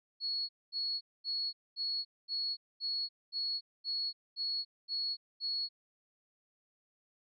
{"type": "tone bursts", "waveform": "sine", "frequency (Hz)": 4357, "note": "C#8", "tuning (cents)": -31, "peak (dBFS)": -32, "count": 11, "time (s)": [0.2, 5.69], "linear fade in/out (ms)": 50, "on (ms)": 290, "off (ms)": 230, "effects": ["MP3 96 kbps"]}